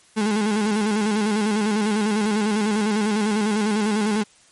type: tone with vibrato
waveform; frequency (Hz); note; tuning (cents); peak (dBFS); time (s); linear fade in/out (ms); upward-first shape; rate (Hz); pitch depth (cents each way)
35% pulse; 211.5; G#3; +32; -17; 0.16-4.24; 20; square; 10; 54
effects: white hiss -54 dBFS RMS until 4.51 s + MP3 48 kbps